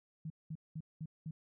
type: tone bursts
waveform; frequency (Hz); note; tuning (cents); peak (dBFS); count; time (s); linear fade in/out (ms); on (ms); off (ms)
sine; 158.1; D#3; +28; -39; 5; 0.25-1.31; 5; 52; 200
effects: none